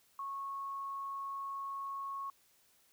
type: tone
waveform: sine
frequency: 1100 Hz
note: C#6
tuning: 14 cents flat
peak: -38 dBFS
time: 0.19-2.3 s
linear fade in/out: 2 ms
effects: white hiss -69 dBFS RMS until 2.92 s